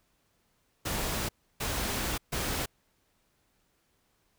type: noise bursts at uneven times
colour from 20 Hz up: pink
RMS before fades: -32 dBFS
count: 3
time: 0.85-1.29 / 1.6-2.18 / 2.32-2.66 s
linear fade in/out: 10 ms
effects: pink hiss -72 dBFS RMS until 4.38 s